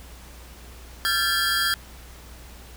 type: tone cluster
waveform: square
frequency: 1370 / 1588 / 1743 / 3251 / 4743 Hz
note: F6 / G6 / A6 / G#7 / D8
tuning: -34 / +22 / -17 / -38 / +16 cents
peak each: -28 dBFS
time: 1.05-1.74 s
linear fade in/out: 0 ms
effects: added 60 Hz sine -43 dBFS peak until 2.76 s + pink hiss -47 dBFS RMS until 2.76 s